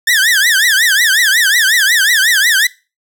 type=tone with vibrato; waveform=sawtooth; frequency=1737 Hz; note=A6; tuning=23 cents flat; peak=-5 dBFS; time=0.07-2.67 s; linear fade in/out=5 ms; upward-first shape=triangle; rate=5.5 Hz; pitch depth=260 cents each way; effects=noise-tail reverb RT60 0.3 s tail -21 dB re dry